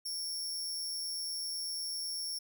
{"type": "tone with amplitude modulation", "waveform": "sawtooth", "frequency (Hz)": 5470, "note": "F8", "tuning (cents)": -37, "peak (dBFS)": -31, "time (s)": [0.05, 2.39], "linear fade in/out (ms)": 10, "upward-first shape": "sine", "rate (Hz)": 168, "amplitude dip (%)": 45, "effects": []}